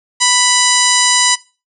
harmonic tone with a mistuned harmonic, 989 Hz, B5, 2 cents sharp, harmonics 1 / 2 / 3 / 4 / 5 / 6 / 7 / 8 / 9, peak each -18 / -18 / -18 / -18 / -18 / -18 / -18 / -18 / -18 dBFS, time 0.2-1.36 s, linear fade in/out 20 ms, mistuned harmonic 8, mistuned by -79 cents, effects noise-tail reverb RT60 0.3 s tail -19 dB re dry

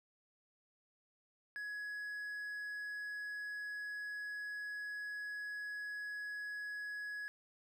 triangle tone, 1678 Hz, G#6, 17 cents sharp, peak -39 dBFS, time 1.56-7.28 s, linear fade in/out 0 ms, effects none

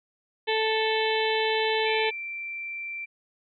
harmonic tone, 439.8 Hz, A4, 1 cent flat, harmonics 1 / 2 / 4 / 5 / 6 / 7 / 8 / 9, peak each -26 / -29 / -32 / -33 / -34 / -34 / -35 / -36 dBFS, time 0.47-2.11 s, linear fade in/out 20 ms
sine tone, 2349 Hz, D7, in tune, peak -32 dBFS, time 1.85-3.06 s, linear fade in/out 20 ms
effects none

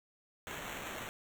white noise with sample-and-hold, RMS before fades -43 dBFS, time 0.47-1.09 s, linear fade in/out 0 ms, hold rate 4900 Hz, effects none

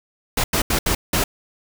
pink noise bursts at uneven times, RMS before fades -19 dBFS, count 5, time 0.37-0.44 / 0.53-0.62 / 0.7-0.79 / 0.86-0.95 / 1.13-1.24 s, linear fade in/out 5 ms, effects none

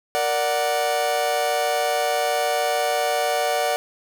40% pulse chord, Bb augmented, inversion none, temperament equal, 466.2 / 587.3 / 740 Hz, Bb4 / D5 / F#5, 0 / 0 / 0 cents, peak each -27 / -23 / -22 dBFS, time 0.15-3.76 s, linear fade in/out 0 ms, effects none

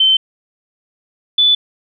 sine tone pair in turn, 3086 / 3480 Hz, G7 / A7, -28 / -20 cents, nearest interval major second, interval 208 cents, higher second, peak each -8 dBFS, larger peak neither, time 0-0.17 / 1.38-1.55 s, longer neither, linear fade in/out 5 ms, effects none

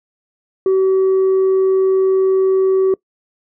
sine tone with tanh clipping, 380.7 Hz, F#4, 49 cents sharp, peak -11 dBFS, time 0.66-2.94 s, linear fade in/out 2 ms, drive 1 dB, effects noise-tail reverb RT60 0.1 s tail -23 dB re dry

